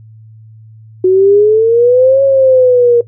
sine exponential two-way sweep, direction up then down, 366 to 550 to 470 Hz, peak -4 dBFS, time 1.04-3.01 s, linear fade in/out 5 ms, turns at 2.23 s, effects noise-tail reverb RT60 0.1 s tail -17 dB re dry + added 110 Hz sine -34 dBFS peak until 3.07 s

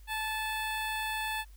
15% pulse tone with notch filter, 872 Hz, A5, 16 cents flat, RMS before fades -34 dBFS, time 0.07-1.45 s, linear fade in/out 50 ms, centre 6400 Hz, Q 1.5, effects added 50 Hz sine -49 dBFS peak until 1.56 s + white hiss -65 dBFS RMS until 1.56 s

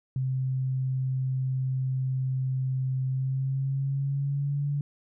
sine tone with pitch glide, 130.81 to 143.48 Hz, C3 to D3, 0 to -40 cents, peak -25 dBFS, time 0.16-4.81 s, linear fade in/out 2 ms, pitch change +160 cents, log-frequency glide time 3.07-4.68 s, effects none

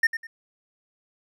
triangle tone with echo, 1823 Hz, A#6, 39 cents flat, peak -14 dBFS, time 0.03-0.07 s, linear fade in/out 5 ms, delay 100 ms, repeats 2, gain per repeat -11 dB, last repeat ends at 0.27 s, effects none

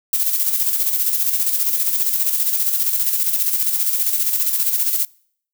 violet noise with tremolo, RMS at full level -17 dBFS, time 0.13-5.05 s, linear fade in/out 2 ms, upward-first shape square, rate 15 Hz, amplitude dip 45%, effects noise-tail reverb RT60 0.6 s tail -25 dB re dry

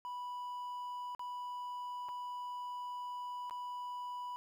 triangle tone with dropouts, 985 Hz, B5, 5 cents flat, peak -38 dBFS, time 0.05-4.36 s, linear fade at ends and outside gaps 0 ms, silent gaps 1.149-1.194 / 2.086-2.09 / 3.497-3.509 s, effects 12-bit

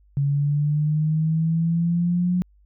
sine exponential sweep, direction up, 139.7 to 181.1 Hz, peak -18 dBFS, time 0.17-2.42 s, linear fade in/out 0 ms, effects added 50 Hz sine -53 dBFS peak until 2.65 s

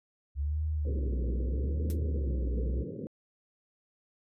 sine tone with vibrato, 68.8 Hz, C#2, 12 cents flat, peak -28 dBFS, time 0.35-2.85 s, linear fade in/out 50 ms, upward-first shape sine, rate 0.79 Hz, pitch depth 210 cents each way
pink band-pass noise, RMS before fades -39 dBFS, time 0.85-3.07 s, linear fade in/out 0 ms, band 100 to 530 Hz, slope 96 dB/octave
blue noise with exponential decay, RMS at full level -39 dBFS, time 1.9-1.98 s, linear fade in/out 0 ms, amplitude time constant 16 ms
effects resampled to 32000 Hz

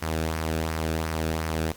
sawtooth tone with flanger, 79.9 Hz, D#2, 47 cents sharp, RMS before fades -28 dBFS, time 0.02-1.72 s, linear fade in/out 5 ms, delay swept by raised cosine 0.26 to 1.01 ms, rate 2.8 Hz, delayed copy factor -0.5, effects pink hiss -48 dBFS RMS until 1.76 s + Opus 48 kbps

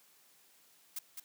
blue noise with echo, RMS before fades -39 dBFS, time 0.96-0.99 s, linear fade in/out 5 ms, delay 210 ms, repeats 1, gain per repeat -5 dB, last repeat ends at 1.2 s, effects white hiss -65 dBFS RMS until 1.24 s + high-pass 150 Hz 12 dB/octave

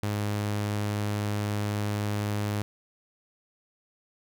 sawtooth tone, 103.83 Hz, G#2, in tune, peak -23 dBFS, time 0.03-2.62 s, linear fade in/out 0 ms, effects none

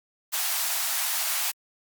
white high-pass noise, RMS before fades -27 dBFS, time 0.32-1.52 s, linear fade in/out 20 ms, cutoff 630 Hz, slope 96 dB/octave, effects Opus 48 kbps

